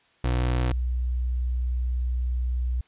30% pulse / sine tone pair in turn, 61.7 / 61.7 Hz, B1 / B1, -1 / -1 cents, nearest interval unison, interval 0 cents, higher neither, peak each -19 / -23 dBFS, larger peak first, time 0.24-0.72 / 0.72-2.81 s, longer second, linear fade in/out 5 ms, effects white hiss -62 dBFS RMS until 2.87 s + resampled to 8000 Hz

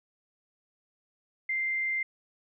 sine tone, 2091 Hz, C7, 2 cents flat, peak -27 dBFS, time 1.49-2.03 s, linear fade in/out 5 ms, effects none

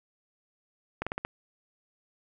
slowing click train, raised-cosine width 0.5 ms, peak -16 dBFS, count 5, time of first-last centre 1.02-1.25 s, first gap 46 ms, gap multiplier 1.15, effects none

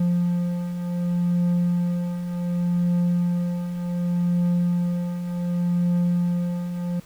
triangle beating tone pair, 174.61 / 175.28 Hz, F3 / F3, 0 / +7 cents, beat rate 0.67 Hz, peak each -26 / -19 dBFS, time 0-7 s, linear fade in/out 5 ms, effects pink hiss -51 dBFS RMS until 7.05 s

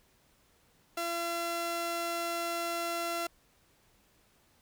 sawtooth tone pair together, 340 / 680 Hz, F4 / F5, -46 / -46 cents, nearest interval octave, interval 1200 cents, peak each -35 / -28 dBFS, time 0.97-3.27 s, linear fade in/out 5 ms, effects pink hiss -67 dBFS RMS until 4.61 s

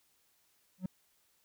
triangle tone with exponential growth, 185 Hz, F#3, in tune, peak -27 dBFS, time 0.78-0.86 s, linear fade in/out 5 ms, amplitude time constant 16 ms, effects white hiss -72 dBFS RMS until 1.44 s

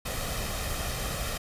pink noise with comb filter, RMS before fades -32 dBFS, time 0.05-1.38 s, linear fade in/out 10 ms, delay 1.6 ms, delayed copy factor +0.55, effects resampled to 32000 Hz

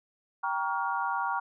sine chord, G half-diminished seventh, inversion none, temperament just, 784 / 940.8 / 1128.9 / 1411.2 Hz, G5 / Bb5 / Db6 / F6, 0 / +16 / +31 / +18 cents, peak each -34 / -31 / -34 / -34 dBFS, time 0.43-1.4 s, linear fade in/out 10 ms, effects none

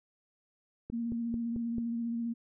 click train, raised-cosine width 3 ms, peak -27 dBFS, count 5, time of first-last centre 0.9-1.783 s, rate 4.53 Hz
sine tone with vibrato, 233.1 Hz, A#3, in tune, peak -31 dBFS, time 0.92-2.34 s, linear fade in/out 20 ms, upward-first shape sine, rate 15 Hz, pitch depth 23 cents each way
effects none

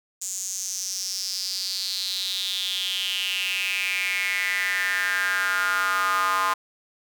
square tone with high-pass filter sweep, 94.6 Hz, F#2, 39 cents sharp, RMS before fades -26 dBFS, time 0.21-6.54 s, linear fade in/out 10 ms, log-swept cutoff 7100 to 1100 Hz, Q 6.1, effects none

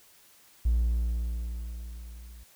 triangle tone with level ramp, 58.27 Hz, A#1, in tune, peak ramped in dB -17 to -43 dBFS, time 0.65-2.44 s, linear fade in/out 10 ms, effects tanh soft clip ceiling -17 dBFS + white hiss -58 dBFS RMS until 2.55 s

